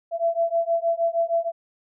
sine beating tone pair, 668 / 674.4 Hz, E5 / E5, +23 / +39 cents, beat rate 6.4 Hz, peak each -23 dBFS, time 0.11-1.52 s, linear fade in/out 50 ms, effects none

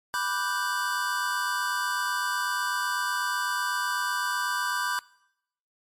square chord, G major seventh, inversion first, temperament equal, 987.8 / 1174.7 / 1480 / 1568 Hz, B5 / D6 / F#6 / G6, 0 / 0 / 0 / 0 cents, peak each -32 / -33 / -35 / -31 dBFS, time 0.14-4.99 s, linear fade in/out 0 ms, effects noise-tail reverb RT60 0.8 s tail -23 dB re dry + MP3 64 kbps

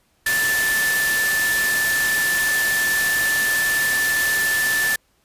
sine tone in noise, 1757 Hz, A6, 3 cents flat, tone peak -18 dBFS, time 0.26-4.96 s, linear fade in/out 5 ms, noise white, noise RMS -24 dBFS, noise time 0.26-4.96 s, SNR +3 dB, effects pink hiss -63 dBFS RMS until 5.24 s + resampled to 32000 Hz

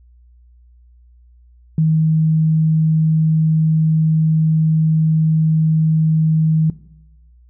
sine tone, 158.2 Hz, D#3, 29 cents sharp, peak -11 dBFS, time 1.78-6.7 s, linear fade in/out 2 ms, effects noise-tail reverb RT60 0.9 s tail -18 dB re dry + added 60 Hz sine -45 dBFS peak until 7.49 s

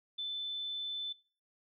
sine tone, 3520 Hz, A7, in tune, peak -35 dBFS, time 0.18-1.13 s, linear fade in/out 10 ms, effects noise-tail reverb RT60 0.4 s tail -22 dB re dry

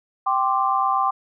sine chord, G suspended fourth, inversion none, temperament equal with one note detuned, 781.7 / 1046.5 / 1174.7 Hz, G5 / C6 / D6, -5 / 0 / 0 cents, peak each -22 dBFS, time 0.26-1.11 s, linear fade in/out 10 ms, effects none

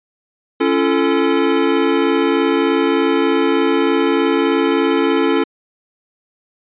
square chord, Db augmented, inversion none, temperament equal with one note detuned, 277.2 / 340.5 / 440 Hz, Db4 / F4 / A4, 0 / -44 / 0 cents, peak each -18 dBFS, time 0.6-5.44 s, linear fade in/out 10 ms, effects resampled to 8000 Hz

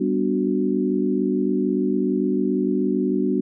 sine chord, G major seventh, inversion none, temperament equal, 196 / 246.9 / 293.7 / 370 Hz, G3 / B3 / D4 / F#4, 0 / 0 / 0 / 0 cents, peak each -24 dBFS, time 0-3.41 s, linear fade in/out 10 ms, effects none

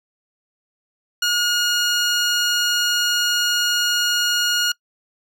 15% pulse tone, 1435 Hz, F6, 47 cents sharp, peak -10 dBFS, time 1.22-4.72 s, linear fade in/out 5 ms, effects noise-tail reverb RT60 0.1 s tail -25 dB re dry + low-pass 12000 Hz 12 dB/octave

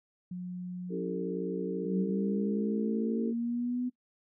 sine tone with pitch glide, 180 to 184.53 Hz, F#3 to F#3, -47 to -4 cents, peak -35 dBFS, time 0.31-2.1 s, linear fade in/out 5 ms, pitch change +43 cents, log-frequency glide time 0.99-1.78 s
sine chord, A dominant seventh, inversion first, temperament equal with one note detuned, 277.2 / 329.6 / 392 / 450.3 Hz, C#4 / E4 / G4 / A4, 0 / 0 / 0 / +40 cents, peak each -39 / -39 / -38 / -35 dBFS, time 0.89-3.34 s, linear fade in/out 50 ms
sine linear sweep, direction up, 185 to 250.6 Hz, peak -29 dBFS, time 1.84-3.9 s, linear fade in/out 20 ms
effects noise-tail reverb RT60 0.1 s tail -19 dB re dry

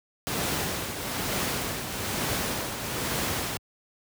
pink noise with tremolo, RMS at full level -27 dBFS, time 0.27-3.57 s, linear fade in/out 0 ms, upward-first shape triangle, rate 1.1 Hz, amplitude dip 55%, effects high-pass 80 Hz 12 dB/octave

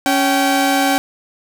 sawtooth tone pair together, 277.7 / 773 Hz, C#4 / G5, +3 / -24 cents, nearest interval octave + tritone, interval 1773 cents, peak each -12 dBFS, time 0.06-0.98 s, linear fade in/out 0 ms, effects 7-bit

